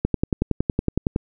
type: click train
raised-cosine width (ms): 3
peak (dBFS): -6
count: 13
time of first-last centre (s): 0.05-1.161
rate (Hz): 10.8
effects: none